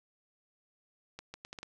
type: accelerating click train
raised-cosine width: 0.2 ms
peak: -26 dBFS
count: 6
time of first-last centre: 1.19-1.63 s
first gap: 150 ms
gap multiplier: 0.73
effects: none